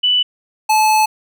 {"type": "tone pair in turn", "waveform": ["sine", "square"], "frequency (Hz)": [2976, 864.6], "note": ["F#7", "A5"], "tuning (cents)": [9, -31], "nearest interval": "octave + major sixth", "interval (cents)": 2140, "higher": "first", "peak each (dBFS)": -11, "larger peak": "neither", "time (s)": [[0.03, 0.23], [0.69, 1.06]], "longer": "second", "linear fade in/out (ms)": 10, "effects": []}